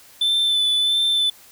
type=tone with vibrato; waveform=triangle; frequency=3520 Hz; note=A7; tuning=in tune; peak=-15 dBFS; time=0.21-1.3 s; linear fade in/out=5 ms; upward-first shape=sine; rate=1.5 Hz; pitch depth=20 cents each way; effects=white hiss -48 dBFS RMS until 1.51 s